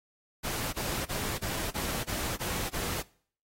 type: noise bursts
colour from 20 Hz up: pink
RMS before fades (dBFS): -34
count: 8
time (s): 0.43-3.026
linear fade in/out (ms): 20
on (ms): 300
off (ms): 28
effects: noise-tail reverb RT60 0.5 s tail -21 dB re dry + AAC 48 kbps